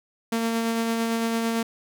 sawtooth tone with tremolo, 228.4 Hz, A#3, 35 cents flat, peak -18 dBFS, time 0.32-1.63 s, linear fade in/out 5 ms, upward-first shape sine, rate 8.9 Hz, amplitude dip 25%, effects none

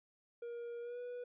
triangle tone with pitch glide, 473 to 489.4 Hz, A#4 to B4, +25 to -16 cents, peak -40 dBFS, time 0.42-1.24 s, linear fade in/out 5 ms, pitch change +59 cents, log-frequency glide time 0.81-0.99 s, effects resampled to 8000 Hz

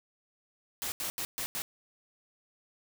white noise bursts at uneven times, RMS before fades -35 dBFS, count 5, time 0.82-0.92 / 1-1.1 / 1.18-1.25 / 1.38-1.46 / 1.55-1.62 s, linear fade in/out 0 ms, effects none

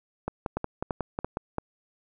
two click trains, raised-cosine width 1 ms, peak -14 / -15 dBFS, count 4 / 7, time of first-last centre 0.57-1.584 / 0.28-1.371 s, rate 2.96 / 5.5 Hz, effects none

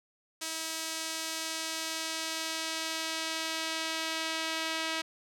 sawtooth tone with band-pass filter sweep, 322.2 Hz, E4, 39 cents flat, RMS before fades -35 dBFS, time 0.41-5.02 s, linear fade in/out 10 ms, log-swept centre 7000 to 3300 Hz, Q 0.83, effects none

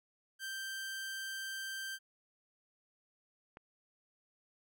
sawtooth tone, 1568 Hz, G6, in tune, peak -36 dBFS, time 0.39-1.99 s, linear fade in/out 50 ms
click, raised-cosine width 0.5 ms, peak -35 dBFS, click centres 3.571 s
effects none

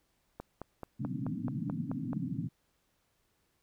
click train, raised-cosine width 1 ms, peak -26 dBFS, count 9, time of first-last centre 0.4-2.132 s, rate 4.62 Hz
white band-pass noise, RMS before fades -36 dBFS, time 0.99-2.49 s, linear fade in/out 20 ms, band 110 to 290 Hz, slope 96 dB/octave
effects pink hiss -75 dBFS RMS until 3.62 s

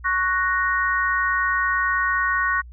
sine chord, F# major, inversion second, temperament equal, 1108.7 / 1480 / 1864.7 Hz, C#6 / F#6 / A#6, 0 / 0 / 0 cents, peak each -23 dBFS, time 0.04-2.62 s, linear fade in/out 20 ms, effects added 60 Hz sine -38 dBFS peak until 2.72 s

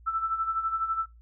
sine tone with tremolo, 1325 Hz, E6, 9 cents sharp, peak -23 dBFS, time 0.06-1.06 s, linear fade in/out 20 ms, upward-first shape sine, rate 12 Hz, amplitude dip 65%, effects noise-tail reverb RT60 0.2 s tail -23 dB re dry + added 58 Hz sine -50 dBFS peak until 1.21 s

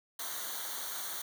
white noise with comb filter, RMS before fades -39 dBFS, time 0.19-1.22 s, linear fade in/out 5 ms, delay 0.39 ms, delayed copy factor -0.8, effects none

